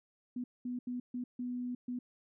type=tone bursts at uneven times; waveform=sine; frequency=246.9 Hz; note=B3; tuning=in tune; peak=-35 dBFS; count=6; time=0.36-0.44 / 0.65-0.79 / 0.87-1 / 1.14-1.24 / 1.39-1.75 / 1.88-1.99 s; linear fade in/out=5 ms; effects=none